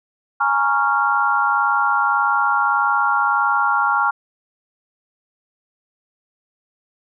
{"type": "chord", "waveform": "sine", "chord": "Bb minor seventh", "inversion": "third", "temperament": "equal with one note detuned", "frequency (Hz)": [830.6, 932.3, 1108.7, 1387.3], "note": ["Ab5", "Bb5", "Db6", "F6"], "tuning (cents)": [0, 0, 0, -12], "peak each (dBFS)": [-21, -23, -21, -18], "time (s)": [0.4, 4.11], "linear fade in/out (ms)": 10, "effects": []}